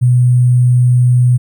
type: tone with sample-and-hold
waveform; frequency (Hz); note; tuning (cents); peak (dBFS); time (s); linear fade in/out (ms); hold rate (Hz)
sine; 123.8; B2; +5; -6; 0.01-1.38; 20; 8820
effects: none